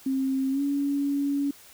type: tone with pitch glide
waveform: sine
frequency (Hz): 266.6 to 282.1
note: C4 to C#4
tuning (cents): +33 to +30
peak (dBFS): -23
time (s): 0.06-1.51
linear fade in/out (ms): 5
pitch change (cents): +97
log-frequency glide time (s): 0.51-0.61
effects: white hiss -51 dBFS RMS until 1.73 s